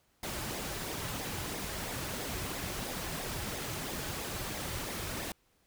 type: noise with flanger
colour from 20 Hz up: pink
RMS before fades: -38 dBFS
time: 0.23-5.32 s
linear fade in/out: 2 ms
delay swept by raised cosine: 0.68 to 4.38 ms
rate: 3 Hz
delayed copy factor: -0.5
effects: pink hiss -71 dBFS RMS until 5.66 s